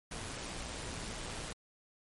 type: noise with amplitude modulation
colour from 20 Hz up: pink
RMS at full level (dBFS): -40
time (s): 0.11-1.53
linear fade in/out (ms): 5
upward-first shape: sine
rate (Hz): 117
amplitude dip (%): 40
effects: MP3 48 kbps